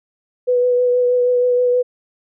sine tone with vibrato, 493.9 Hz, B4, in tune, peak -12 dBFS, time 0.47-1.83 s, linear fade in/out 20 ms, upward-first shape triangle, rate 6.3 Hz, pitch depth 19 cents each way, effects none

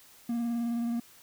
triangle tone with vibrato, 235 Hz, A#3, 14 cents sharp, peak -26 dBFS, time 0.29-1 s, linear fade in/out 5 ms, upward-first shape square, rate 19 Hz, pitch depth 19 cents each way, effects white hiss -56 dBFS RMS until 1.22 s

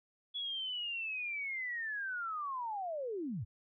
sine linear sweep, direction down, 3400 to 83.7 Hz, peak -36 dBFS, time 0.34-3.45 s, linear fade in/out 20 ms, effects none

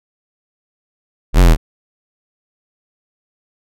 square exponential two-way sweep, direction up then down, 30.99 to 46.97 to 37.3 Hz, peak -6 dBFS, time 1.33-1.57 s, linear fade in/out 50 ms, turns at 1.39 s, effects none

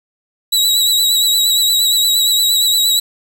sawtooth tone with vibrato, 3893 Hz, B7, 26 cents flat, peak -8 dBFS, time 0.52-3 s, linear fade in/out 10 ms, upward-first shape sine, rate 8.6 Hz, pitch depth 39 cents each way, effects 8-bit

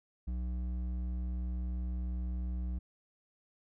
sine tone with hard clipping, 61.4 Hz, B1, 9 cents flat, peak -35 dBFS, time 0.27-2.79 s, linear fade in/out 10 ms, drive 8 dB, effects none

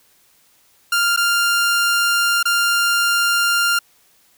sawtooth tone with dropouts, 1396.9 Hz, F6, in tune, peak -11 dBFS, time 0.92-3.79 s, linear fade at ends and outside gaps 5 ms, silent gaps 1.164-1.173 / 2.429-2.454 s, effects white hiss -56 dBFS RMS until 4.37 s

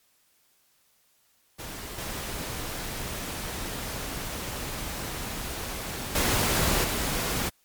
pink noise with level steps, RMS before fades -38 / -34 / -24 / -28 dBFS, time 1.58-7.5 s, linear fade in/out 20 ms, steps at 1.98 / 6.15 / 6.84 s, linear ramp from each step 5 ms, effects white hiss -66 dBFS RMS until 7.64 s + MP3 96 kbps

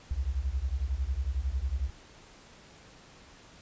sine beating tone pair, 60.7 / 71.7 Hz, B1 / D2, -29 / -41 cents, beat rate 11 Hz, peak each -31 dBFS, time 0.11-1.9 s, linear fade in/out 0 ms, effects pink hiss -54 dBFS RMS until 3.61 s + resampled to 16000 Hz

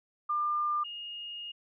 sine tone pair in turn, 1199 / 2852 Hz, D6 / F7, +36 / +36 cents, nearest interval octave + minor third, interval 1500 cents, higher second, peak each -27 / -38 dBFS, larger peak first, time 0.29-0.84 / 0.84-1.52 s, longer second, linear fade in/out 10 ms, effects none

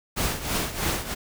pink noise with tremolo, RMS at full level -24 dBFS, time 0.16-1.15 s, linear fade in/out 20 ms, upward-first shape triangle, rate 3.1 Hz, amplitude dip 80%, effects none

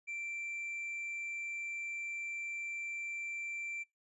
triangle tone, 2349 Hz, D7, in tune, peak -37 dBFS, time 0.07-3.84 s, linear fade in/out 20 ms, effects noise-tail reverb RT60 0.2 s tail -25 dB re dry + resampled to 24000 Hz

